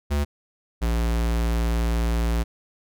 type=tone pair in turn; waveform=square; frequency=72.4 / 57.46 Hz; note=D2 / A#1; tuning=-24 / -24 cents; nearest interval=major third; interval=400 cents; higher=first; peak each=-21 dBFS; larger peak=neither; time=0.1-0.25 / 0.81-2.44 s; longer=second; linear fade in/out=20 ms; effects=none